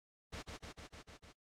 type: noise with echo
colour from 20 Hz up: pink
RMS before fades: -45 dBFS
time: 0.32-0.43 s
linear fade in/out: 20 ms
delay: 150 ms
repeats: 6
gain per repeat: -2 dB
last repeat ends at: 1.33 s
effects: low-pass 6000 Hz 12 dB/octave + AAC 64 kbps